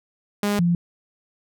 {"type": "tone pair in turn", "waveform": ["sawtooth", "sine"], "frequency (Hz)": [205, 172.72], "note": ["G#3", "F3"], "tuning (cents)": [-22, -19], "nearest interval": "minor third", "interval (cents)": 297, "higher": "first", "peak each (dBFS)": -16, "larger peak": "neither", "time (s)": [[0.43, 0.59], [0.59, 0.75]], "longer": "neither", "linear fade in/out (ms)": 2, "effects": []}